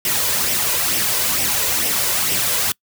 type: noise with flanger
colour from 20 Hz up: white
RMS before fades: -19 dBFS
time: 0.05-2.72 s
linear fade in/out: 2 ms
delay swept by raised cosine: 0.35 to 2.05 ms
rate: 2.2 Hz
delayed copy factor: +0.5
effects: noise-tail reverb RT60 0.1 s tail -26 dB re dry + high-pass 60 Hz 12 dB/octave